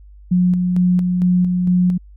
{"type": "tone with tremolo", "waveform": "sine", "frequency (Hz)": 180, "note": "F#3", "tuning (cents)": -47, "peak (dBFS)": -11, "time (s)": [0.31, 1.98], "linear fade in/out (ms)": 10, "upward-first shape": "square", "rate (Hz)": 2.2, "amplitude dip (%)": 35, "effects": ["added 50 Hz sine -39 dBFS peak until 2.16 s"]}